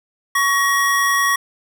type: tone pair together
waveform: square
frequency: 1118.4 / 1894 Hz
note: C#6 / A#6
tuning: +15 / +27 cents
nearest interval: major sixth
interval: 912 cents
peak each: -18 dBFS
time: 0.35-1.36 s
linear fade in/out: 5 ms
effects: none